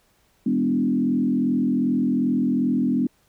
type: tone with frequency modulation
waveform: sine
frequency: 246.9 Hz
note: B3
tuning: in tune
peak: -18 dBFS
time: 0.46-3.07 s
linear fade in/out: 5 ms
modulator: 42.6 Hz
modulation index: 1.2
effects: pink hiss -63 dBFS RMS until 3.28 s